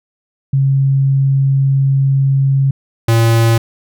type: tone pair in turn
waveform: sine / square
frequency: 136.3 / 114.61 Hz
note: C#3 / A#2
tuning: -29 / -29 cents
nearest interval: minor third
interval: 300 cents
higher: first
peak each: -9 dBFS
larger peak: neither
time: 0.53-2.71 / 3.08-3.58 s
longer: first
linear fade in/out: 5 ms
effects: none